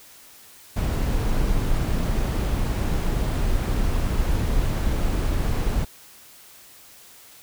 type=noise; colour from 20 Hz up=brown; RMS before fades=-22 dBFS; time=0.76-5.85 s; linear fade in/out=10 ms; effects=white hiss -48 dBFS RMS until 7.42 s